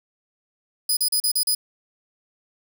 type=tone bursts; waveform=15% pulse; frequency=4978 Hz; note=D#8; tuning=in tune; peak=-12 dBFS; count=6; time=0.89-1.549 s; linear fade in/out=5 ms; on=79 ms; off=37 ms; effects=none